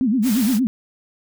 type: tone with vibrato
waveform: sine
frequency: 234 Hz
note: A#3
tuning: 7 cents sharp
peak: -15 dBFS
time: 0.01-0.67 s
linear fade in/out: 0 ms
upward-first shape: sine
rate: 8.6 Hz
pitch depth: 250 cents each way
type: noise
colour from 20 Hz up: white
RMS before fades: -29 dBFS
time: 0.22-0.6 s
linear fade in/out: 50 ms
effects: none